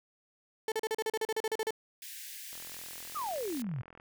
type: tone bursts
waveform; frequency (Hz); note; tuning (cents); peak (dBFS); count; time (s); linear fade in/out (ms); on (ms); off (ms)
35% pulse; 440; A4; 0; -28; 14; 0.68-1.707; 2; 39; 37
type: high-pass noise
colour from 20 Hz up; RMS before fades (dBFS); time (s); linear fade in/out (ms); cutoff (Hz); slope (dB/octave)
white; -45; 2.02-3.62; 2; 1600; 96
type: click train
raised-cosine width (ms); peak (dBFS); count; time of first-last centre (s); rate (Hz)
0.5; -36; 63; 2.53-3.999; 42.2
type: exponential sweep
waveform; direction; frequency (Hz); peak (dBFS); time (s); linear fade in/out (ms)
sine; down; 1311 to 112.2; -33; 3.15-3.82; 10
effects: none